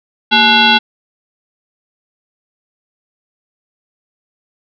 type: tone with frequency modulation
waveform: sine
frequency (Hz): 2100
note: C7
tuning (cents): +6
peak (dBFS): -6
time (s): 0.31-0.79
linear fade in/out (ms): 20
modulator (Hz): 623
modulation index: 2.8
effects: none